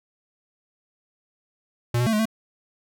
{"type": "tone with pitch steps", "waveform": "square", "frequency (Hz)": [119.6, 123, 223.9, 212.2, 222.2], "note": ["A#2", "B2", "A3", "G#3", "A3"], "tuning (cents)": [45, -7, 30, 38, 17], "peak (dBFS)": -20, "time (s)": [1.94, 2.255], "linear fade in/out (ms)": 5, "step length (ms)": 63, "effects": []}